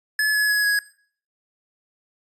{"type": "tone with pitch steps", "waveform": "square", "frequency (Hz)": [1715, 1698.2, 1681.6, 1665.2], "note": ["A6", "G#6", "G#6", "G#6"], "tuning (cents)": [-45, 38, 21, 4], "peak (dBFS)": -18, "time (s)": [0.19, 0.79], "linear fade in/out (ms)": 2, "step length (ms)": 150, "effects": ["noise-tail reverb RT60 0.5 s tail -19 dB re dry", "resampled to 32000 Hz"]}